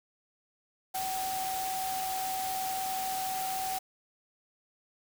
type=tone in noise; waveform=sine; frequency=759 Hz; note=F#5; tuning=44 cents sharp; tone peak=-32 dBFS; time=0.94-3.79 s; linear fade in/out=10 ms; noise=white; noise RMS=-38 dBFS; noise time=0.94-3.79 s; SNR=+3 dB; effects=none